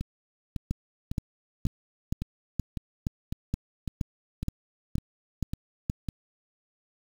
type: two click trains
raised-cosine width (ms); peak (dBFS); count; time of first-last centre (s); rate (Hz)
5; -19 / -15; 12 / 12; 0.01-6.087 / 0.71-5.899; 1.81 / 2.12
effects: 7-bit